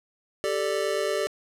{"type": "chord", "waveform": "square", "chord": "G suspended second", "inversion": "none", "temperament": "just", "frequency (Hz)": [392, 441, 588], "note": ["G4", "A4", "D5"], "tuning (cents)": [0, 4, 2], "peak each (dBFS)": [-30, -30, -29], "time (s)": [0.44, 1.27], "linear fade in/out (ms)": 0, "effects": ["low-pass 11000 Hz 12 dB/octave"]}